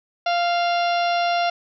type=harmonic tone with a mistuned harmonic; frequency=694 Hz; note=F5; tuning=11 cents flat; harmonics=1 / 2 / 3 / 4 / 5 / 6 / 7 / 8; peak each=-19 / -28 / -33 / -30 / -34 / -35 / -40 / -37 dBFS; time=0.26-1.5 s; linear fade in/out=5 ms; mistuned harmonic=3; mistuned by=+19 cents; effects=none